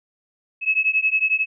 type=beating tone pair; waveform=sine; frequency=2576 / 2587 Hz; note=E7 / E7; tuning=-41 / -33 cents; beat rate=11 Hz; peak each=-20 dBFS; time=0.61-1.46 s; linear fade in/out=50 ms; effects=none